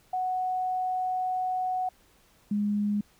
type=tone pair in turn; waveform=sine; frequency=740 / 206.5 Hz; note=F#5 / G#3; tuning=0 / -10 cents; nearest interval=octave + minor seventh; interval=2210 cents; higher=first; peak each=-26 / -24 dBFS; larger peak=second; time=0.13-1.89 / 2.51-3.01 s; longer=first; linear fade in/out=5 ms; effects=pink hiss -62 dBFS RMS until 3.19 s